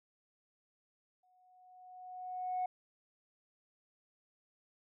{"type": "tone with exponential growth", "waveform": "sine", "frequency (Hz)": 734, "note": "F#5", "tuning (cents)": -14, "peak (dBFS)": -30, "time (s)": [1.23, 2.66], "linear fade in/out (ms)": 5, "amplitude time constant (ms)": 310, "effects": ["tanh soft clip ceiling -29 dBFS"]}